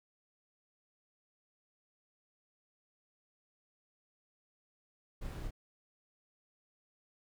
brown noise with echo, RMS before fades -42 dBFS, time 5.21-5.48 s, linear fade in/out 10 ms, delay 29 ms, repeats 1, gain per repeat -2 dB, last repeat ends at 5.509 s, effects none

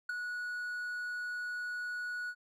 triangle tone with ADSR envelope, 1464 Hz, F#6, 19 cents flat, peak -28 dBFS, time 0.09-2.35 s, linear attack 6 ms, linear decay 9 ms, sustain -6 dB, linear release 61 ms, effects none

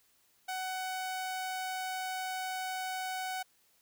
sawtooth tone, 748 Hz, F#5, 19 cents sharp, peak -31 dBFS, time 0.48-3.43 s, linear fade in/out 10 ms, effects white hiss -69 dBFS RMS until 3.81 s

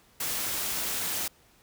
white noise, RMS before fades -31 dBFS, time 0.2-1.28 s, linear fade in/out 5 ms, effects pink hiss -61 dBFS RMS until 1.62 s

